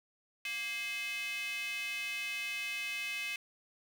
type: tone with high-pass filter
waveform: square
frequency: 233.2 Hz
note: A#3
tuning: 1 cent sharp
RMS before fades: -38 dBFS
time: 0.45-3.36 s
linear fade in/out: 2 ms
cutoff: 2400 Hz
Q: 6.9
effects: none